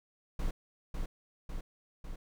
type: noise with echo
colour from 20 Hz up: brown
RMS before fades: -32 dBFS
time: 0.39-0.51 s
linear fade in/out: 5 ms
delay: 550 ms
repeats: 3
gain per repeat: -3 dB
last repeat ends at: 2.16 s
effects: none